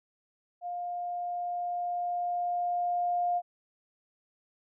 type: tone with level ramp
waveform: sine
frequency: 706 Hz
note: F5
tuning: 19 cents sharp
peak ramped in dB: -33 to -25 dBFS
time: 0.61-3.42 s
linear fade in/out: 50 ms
effects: none